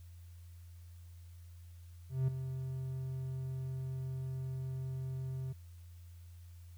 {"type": "tone with ADSR envelope", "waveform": "triangle", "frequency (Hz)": 131.3, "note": "C3", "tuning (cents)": 6, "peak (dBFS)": -25, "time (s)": [2.09, 5.53], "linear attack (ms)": 190, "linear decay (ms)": 6, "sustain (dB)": -10, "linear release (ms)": 10, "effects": ["added 86 Hz sine -50 dBFS peak until 6.77 s", "white hiss -69 dBFS RMS until 6.77 s"]}